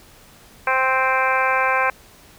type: harmonic tone with a mistuned harmonic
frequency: 261.6 Hz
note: C4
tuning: in tune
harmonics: 2 / 3 / 4 / 5 / 6 / 7 / 8 / 9 / 10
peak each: -25 / -24 / -21 / -28 / -22 / -33 / -29 / -25 / -33 dBFS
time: 0.67-1.9 s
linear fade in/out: 2 ms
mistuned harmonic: 10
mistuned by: -18 cents
effects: pink hiss -48 dBFS RMS until 2.38 s